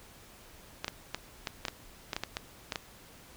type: clicks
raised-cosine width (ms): 0.2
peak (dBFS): -15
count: 12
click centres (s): 0.845 / 0.881 / 1.146 / 1.472 / 1.652 / 1.683 / 2.132 / 2.165 / 2.236 / 2.369 / 2.722 / 2.758
effects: pink hiss -54 dBFS RMS until 3.36 s